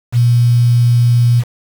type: tone with quantisation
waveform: sine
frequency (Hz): 120.2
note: B2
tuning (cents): -46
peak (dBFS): -7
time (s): 0.12-1.44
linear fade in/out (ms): 50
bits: 5
effects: none